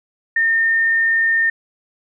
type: tone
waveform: sine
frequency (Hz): 1819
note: A#6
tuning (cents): -43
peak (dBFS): -13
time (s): 0.36-1.5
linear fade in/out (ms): 5
effects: none